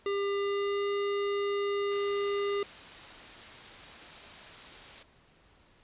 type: tone with pitch glide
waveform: square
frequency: 400 to 403.5 Hz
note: G4 to G#4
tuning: +35 to -50 cents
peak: -29 dBFS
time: 0.06-2.63 s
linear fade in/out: 2 ms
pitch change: +15 cents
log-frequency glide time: 0.3-0.88 s
type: noise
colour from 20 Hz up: white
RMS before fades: -47 dBFS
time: 1.91-5.03 s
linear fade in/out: 5 ms
effects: pink hiss -62 dBFS RMS until 5.83 s + resampled to 8000 Hz

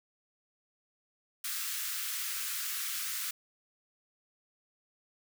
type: high-pass noise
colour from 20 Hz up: white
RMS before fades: -36 dBFS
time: 1.44-3.31 s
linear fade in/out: 5 ms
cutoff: 1200 Hz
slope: 48 dB/octave
effects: none

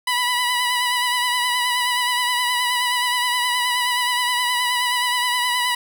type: tone with vibrato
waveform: 15% pulse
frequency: 984 Hz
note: B5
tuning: 7 cents flat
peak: -12 dBFS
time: 0.07-5.75 s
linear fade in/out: 5 ms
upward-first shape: triangle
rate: 9.5 Hz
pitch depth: 41 cents each way
effects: none

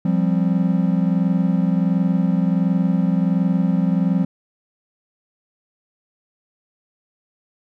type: chord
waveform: triangle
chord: F suspended second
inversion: none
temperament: equal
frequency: 174.61 / 196 / 261.6 Hz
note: F3 / G3 / C4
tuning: 0 / 0 / 0 cents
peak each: -16 / -18 / -22 dBFS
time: 0.05-4.25 s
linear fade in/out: 5 ms
effects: none

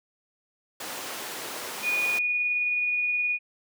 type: high-pass noise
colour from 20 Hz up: pink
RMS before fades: -36 dBFS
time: 0.8-2.19 s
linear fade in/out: 5 ms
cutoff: 400 Hz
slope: 12 dB/octave
type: tone with tremolo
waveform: sine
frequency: 2457 Hz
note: D#7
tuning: 22 cents flat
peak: -22 dBFS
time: 1.82-3.39 s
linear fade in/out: 50 ms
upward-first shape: triangle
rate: 19 Hz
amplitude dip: 25%
effects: none

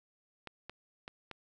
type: clicks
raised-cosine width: 0.3 ms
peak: -27 dBFS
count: 4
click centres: 0.473 / 0.696 / 1.079 / 1.313 s
effects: none

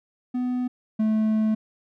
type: tone pair in turn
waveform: triangle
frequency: 249.4 / 217.4 Hz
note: B3 / A3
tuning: +17 / -21 cents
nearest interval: major second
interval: 238 cents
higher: first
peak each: -21 / -17 dBFS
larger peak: second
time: 0.34-0.68 / 0.99-1.55 s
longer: second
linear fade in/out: 10 ms
effects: none

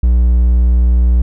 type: tone with vibrato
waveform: triangle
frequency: 60.2 Hz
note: B1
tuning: 44 cents flat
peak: -5 dBFS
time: 0.03-1.22 s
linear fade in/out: 5 ms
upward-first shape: sine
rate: 19 Hz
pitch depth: 11 cents each way
effects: none

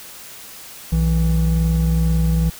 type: tone pair together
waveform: triangle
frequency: 61.74 / 162.98 Hz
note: B1 / E3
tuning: 0 / -19 cents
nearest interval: octave + perfect fourth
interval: 1681 cents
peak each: -15 dBFS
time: 0.92-2.5 s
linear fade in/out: 5 ms
effects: white hiss -38 dBFS RMS until 2.59 s

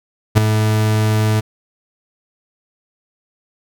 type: tone with ADSR envelope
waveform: 40% pulse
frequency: 108.1 Hz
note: A2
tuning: 30 cents flat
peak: -3 dBFS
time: 0.35-1.41 s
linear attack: 28 ms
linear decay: 4 ms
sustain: -9 dB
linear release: 18 ms
effects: none

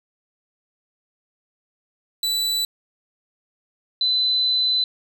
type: tone pair in turn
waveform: 40% pulse / sine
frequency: 3968 / 4019 Hz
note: B7 / B7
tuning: +7 / +30 cents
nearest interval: unison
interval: 23 cents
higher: second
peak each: -19 / -17 dBFS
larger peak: second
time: 2.23-2.65 / 4.01-4.84 s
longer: second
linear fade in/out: 2 ms
effects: none

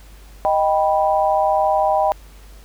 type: chord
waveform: sine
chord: Eb augmented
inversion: none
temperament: equal with one note detuned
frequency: 622.3 / 784 / 982.6 Hz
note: Eb5 / G5 / B5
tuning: 0 / 0 / -9 cents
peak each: -18 / -17 / -22 dBFS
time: 0.45-2.12 s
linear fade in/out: 0 ms
effects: added 50 Hz sine -40 dBFS peak until 2.64 s + pink hiss -49 dBFS RMS until 2.64 s

